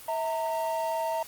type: tone pair together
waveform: triangle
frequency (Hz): 649 / 917.8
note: E5 / A#5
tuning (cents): -27 / -27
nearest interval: tritone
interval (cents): 600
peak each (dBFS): -28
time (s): 0.08-1.23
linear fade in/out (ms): 5
effects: white hiss -47 dBFS RMS until 1.27 s + Opus 24 kbps